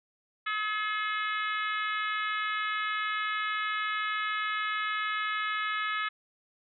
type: harmonic tone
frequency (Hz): 426.5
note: G#4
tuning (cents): +46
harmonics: 3 / 4 / 5 / 6 / 7 / 8 / 9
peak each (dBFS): -32 / -34 / -36 / -41 / -43 / -43 / -46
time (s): 0.46-6.09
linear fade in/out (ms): 10
effects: none